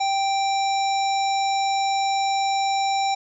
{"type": "harmonic tone", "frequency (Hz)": 784, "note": "G5", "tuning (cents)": 0, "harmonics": [1, 3, 5, 7, 9], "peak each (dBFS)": [-20, -32, -31, -35, -37], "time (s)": [0, 3.15], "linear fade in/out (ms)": 10, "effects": []}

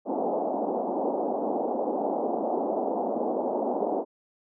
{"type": "band-pass noise", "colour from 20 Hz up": "white", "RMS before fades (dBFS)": -28, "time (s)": [0.05, 4.05], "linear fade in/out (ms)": 50, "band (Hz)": [220, 820], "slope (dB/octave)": 48, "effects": []}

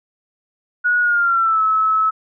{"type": "tone with pitch glide", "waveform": "sine", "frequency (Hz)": [1456, 1297.1], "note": ["F#6", "E6"], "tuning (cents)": [-28, -28], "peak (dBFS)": -13, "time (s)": [0.84, 2.11], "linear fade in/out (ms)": 20, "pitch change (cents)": -200, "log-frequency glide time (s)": [1.01, 1.62], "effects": []}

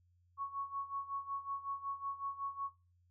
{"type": "tone with tremolo", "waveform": "sine", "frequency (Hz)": 1108.7, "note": "C#6", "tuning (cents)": 0, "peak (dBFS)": -35, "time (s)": [0.37, 2.71], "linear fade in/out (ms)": 50, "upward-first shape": "sine", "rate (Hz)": 5.4, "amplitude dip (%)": 80, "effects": ["noise-tail reverb RT60 0.3 s tail -19 dB re dry", "added 88 Hz sine -68 dBFS peak until 3.1 s"]}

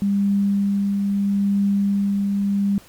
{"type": "tone with tremolo", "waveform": "sine", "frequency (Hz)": 200, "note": "G3", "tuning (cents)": 35, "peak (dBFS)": -15, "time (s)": [0.02, 2.78], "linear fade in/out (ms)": 0, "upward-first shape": "triangle", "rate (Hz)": 0.77, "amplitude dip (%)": 30, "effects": ["pink hiss -48 dBFS RMS until 2.88 s", "MP3 96 kbps"]}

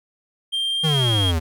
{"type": "tone with pitch glide", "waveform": "triangle", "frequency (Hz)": [3179, 3244], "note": ["G7", "G#7"], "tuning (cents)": [24, -41], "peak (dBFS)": -19, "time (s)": [0.52, 1.32], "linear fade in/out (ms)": 20, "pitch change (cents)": 35, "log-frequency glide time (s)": [0.71, 1.09]}
{"type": "exponential sweep", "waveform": "square", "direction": "down", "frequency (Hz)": [164.81, 77.78], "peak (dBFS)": -19, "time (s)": [0.83, 1.4], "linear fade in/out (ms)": 20}
{"effects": []}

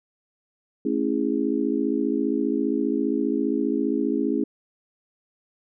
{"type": "chord", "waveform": "sine", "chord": "A major seventh", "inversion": "none", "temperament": "just", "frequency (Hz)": [220, 275, 330, 412.5], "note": ["A3", "C#4", "E4", "G#4"], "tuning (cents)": [0, -14, 2, -12], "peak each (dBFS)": [-28, -24, -27, -28], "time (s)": [0.85, 4.44], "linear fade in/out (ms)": 5, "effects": []}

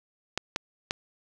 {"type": "clicks", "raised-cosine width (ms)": 0.2, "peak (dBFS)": -10, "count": 3, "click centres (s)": [0.376, 0.561, 0.909], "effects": []}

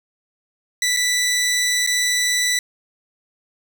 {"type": "tone with dropouts", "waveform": "15% pulse", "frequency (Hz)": 1975.5, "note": "B6", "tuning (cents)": 0, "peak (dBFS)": -11, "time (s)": [0.82, 2.59], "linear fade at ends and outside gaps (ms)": 2, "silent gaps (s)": [[0.965, 0.97], [1.865, 1.873]], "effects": []}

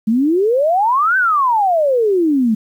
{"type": "exponential two-way sweep", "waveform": "sine", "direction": "up then down", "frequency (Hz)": [210, 1568, 210], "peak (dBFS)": -11, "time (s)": [0.07, 2.55], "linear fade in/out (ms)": 10, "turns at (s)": 1.17, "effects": ["8-bit"]}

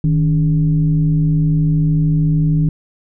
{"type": "tone with frequency modulation", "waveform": "sine", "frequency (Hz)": 155.56, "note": "D#3", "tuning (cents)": 0, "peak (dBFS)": -11, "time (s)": [0.04, 2.69], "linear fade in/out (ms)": 2, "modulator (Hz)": 129, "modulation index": 0.53, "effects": []}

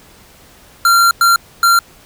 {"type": "tone bursts at uneven times", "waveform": "square", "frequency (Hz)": 1377, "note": "F6", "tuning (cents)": -25, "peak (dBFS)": -8, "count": 3, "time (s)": [[0.85, 1.11], [1.21, 1.36], [1.63, 1.79]], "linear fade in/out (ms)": 2, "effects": ["pink hiss -44 dBFS RMS until 2.05 s"]}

